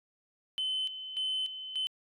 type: tone with tremolo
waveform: sine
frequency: 3049 Hz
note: G7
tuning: 49 cents flat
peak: -28 dBFS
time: 0.58-1.87 s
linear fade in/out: 0 ms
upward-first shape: square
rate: 1.7 Hz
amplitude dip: 70%
effects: tanh soft clip ceiling -27 dBFS